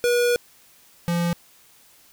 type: tone pair in turn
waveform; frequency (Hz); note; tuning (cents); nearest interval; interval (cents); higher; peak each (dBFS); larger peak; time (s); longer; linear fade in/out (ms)
square; 482.9 / 171.92; B4 / F3; -39 / -27; octave + tritone; 1788; first; -18 / -21; first; 0.04-0.36 / 1.08-1.33; first; 0
effects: white hiss -54 dBFS RMS until 2.12 s